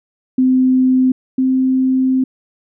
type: tone pair in turn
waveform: sine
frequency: 257.7 / 260.4 Hz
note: C4 / C4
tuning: -26 / -8 cents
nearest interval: unison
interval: 18 cents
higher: second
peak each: -9 / -11 dBFS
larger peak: first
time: 0.38-1.12 / 1.38-2.24 s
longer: second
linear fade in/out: 5 ms
effects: none